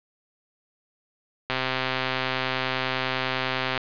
click train, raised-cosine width 0.3 ms, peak -9 dBFS, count 297, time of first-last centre 1.5-3.777 s, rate 130 Hz, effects resampled to 11025 Hz + 8-bit

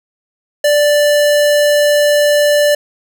square tone, 587.3 Hz, D5, in tune, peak -9 dBFS, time 0.64-2.75 s, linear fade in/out 5 ms, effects none

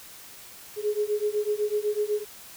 sine beating tone pair, 415.3 / 423.3 Hz, G#4 / G#4, 0 / +33 cents, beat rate 8 Hz, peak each -27 dBFS, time 0.76-2.25 s, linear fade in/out 50 ms, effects white hiss -46 dBFS RMS until 2.56 s

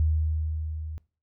sine tone with level ramp, 78.2 Hz, D#2, 9 cents sharp, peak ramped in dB -19 to -33 dBFS, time 0-0.98 s, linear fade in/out 0 ms, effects noise-tail reverb RT60 0.4 s tail -23 dB re dry

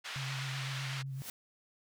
pink band-pass noise, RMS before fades -42 dBFS, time 0.04-1.03 s, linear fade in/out 20 ms, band 1500 to 4200 Hz, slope 12 dB/octave
sine tone with vibrato, 134.5 Hz, C3, 48 cents sharp, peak -37 dBFS, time 0.16-1.22 s, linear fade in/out 0 ms, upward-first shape square, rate 7.9 Hz, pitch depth 23 cents each way
white noise with exponential growth, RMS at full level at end -40 dBFS, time 1.06-1.3 s, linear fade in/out 1 ms, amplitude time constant 52 ms
effects none

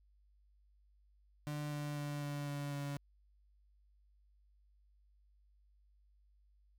35% pulse tone with pitch steps, 148.2 / 147.01 / 145.82 / 144.65 / 143.48 / 142.33 Hz, D3 / D3 / D3 / D3 / D3 / C#3, +16 / +2 / -12 / -26 / -40 / +46 cents, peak -37 dBFS, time 1.47-2.97 s, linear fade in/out 0 ms, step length 250 ms, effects added 50 Hz sine -66 dBFS peak until 6.78 s

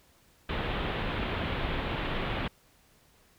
pink low-pass noise, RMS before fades -32 dBFS, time 0.49-2.48 s, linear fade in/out 5 ms, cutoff 3600 Hz, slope 48 dB/octave, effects pink hiss -63 dBFS RMS until 3.38 s

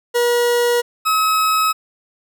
40% pulse tone pair in turn, 480 / 1281.4 Hz, B4 / E6, -49 / -49 cents, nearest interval octave + perfect fourth, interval 1700 cents, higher second, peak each -13 dBFS, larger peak neither, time 0.14-0.82 / 1.05-1.73 s, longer neither, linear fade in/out 20 ms, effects none

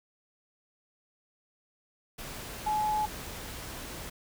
sine tone in noise, 851 Hz, G#5, 42 cents sharp, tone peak -26 dBFS, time 2.66-3.06 s, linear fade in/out 10 ms, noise pink, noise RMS -41 dBFS, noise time 2.18-4.1 s, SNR +12 dB, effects none

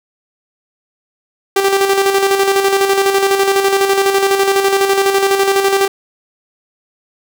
sawtooth tone with tremolo, 392 Hz, G4, in tune, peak -5 dBFS, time 1.56-5.88 s, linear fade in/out 5 ms, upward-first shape square, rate 12 Hz, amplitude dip 45%, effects none

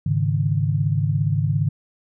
sine chord, Ab suspended fourth, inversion none, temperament just, 103.83 / 138.43 / 155.74 Hz, Ab2 / Db3 / Eb3, 0 / -2 / +2 cents, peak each -22 dBFS, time 0.06-1.69 s, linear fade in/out 5 ms, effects none

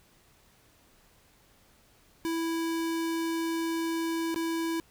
square tone with dropouts, 329.6 Hz, E4, in tune, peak -29 dBFS, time 2.25-4.8 s, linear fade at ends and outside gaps 0 ms, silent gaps 4.344-4.36 s, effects pink hiss -62 dBFS RMS until 4.9 s

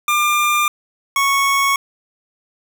25% pulse tone pair in turn, 1197 / 1105.8 Hz, D6 / C#6, +33 / -5 cents, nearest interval minor second, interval 138 cents, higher first, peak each -10 dBFS, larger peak neither, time 0.08-0.68 / 1.16-1.76 s, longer neither, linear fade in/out 2 ms, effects none

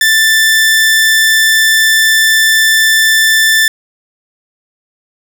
sawtooth tone, 1768 Hz, A6, 8 cents sharp, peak -3 dBFS, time 0.01-3.68 s, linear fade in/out 2 ms, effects none

